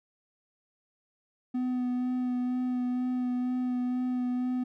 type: tone with vibrato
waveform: triangle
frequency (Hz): 250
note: B3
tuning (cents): +21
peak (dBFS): -25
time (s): 1.54-4.64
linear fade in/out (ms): 10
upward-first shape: sine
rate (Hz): 2.1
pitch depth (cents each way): 15
effects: none